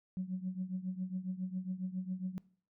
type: tone with tremolo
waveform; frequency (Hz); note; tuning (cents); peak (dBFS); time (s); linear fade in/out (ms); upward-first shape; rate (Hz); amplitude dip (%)
sine; 185; F#3; 0; -31; 0.17-2.38; 0; triangle; 7.3; 85
effects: noise-tail reverb RT60 0.5 s tail -22 dB re dry + tanh soft clip ceiling -28 dBFS